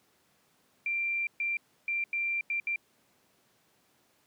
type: tone bursts at uneven times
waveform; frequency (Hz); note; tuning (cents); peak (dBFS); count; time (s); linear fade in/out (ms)
sine; 2365; D7; +12; -28; 6; 0.86-1.27 / 1.4-1.57 / 1.88-2.04 / 2.13-2.41 / 2.5-2.6 / 2.67-2.76; 2
effects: pink hiss -68 dBFS RMS until 4.26 s + high-pass 150 Hz 12 dB/octave